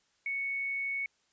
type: tone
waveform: sine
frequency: 2217 Hz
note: C#7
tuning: in tune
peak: -31 dBFS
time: 0.26-1.06 s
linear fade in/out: 2 ms
effects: white hiss -72 dBFS RMS until 1.32 s + resampled to 16000 Hz